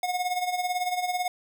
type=tone with tremolo; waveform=square; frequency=724 Hz; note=F#5; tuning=38 cents flat; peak=-24 dBFS; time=0.03-1.28 s; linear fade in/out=2 ms; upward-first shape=sine; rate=18 Hz; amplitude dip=65%; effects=none